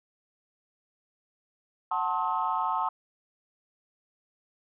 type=chord; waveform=sine; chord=F# diminished seventh; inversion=none; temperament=just; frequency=740 / 888 / 1065.6 / 1278.7 Hz; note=F#5 / A5 / C6 / Eb6; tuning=0 / +16 / +31 / +47 cents; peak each=-33 / -29 / -30 / -32 dBFS; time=1.91-2.89 s; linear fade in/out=5 ms; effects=tanh soft clip ceiling -16 dBFS